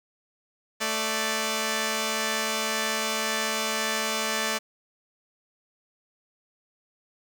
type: tone pair together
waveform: 5% pulse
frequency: 220 / 587.3 Hz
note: A3 / D5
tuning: 0 / 0 cents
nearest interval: octave + perfect fourth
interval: 1700 cents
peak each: -17 dBFS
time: 0.8-4.59 s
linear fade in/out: 20 ms
effects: none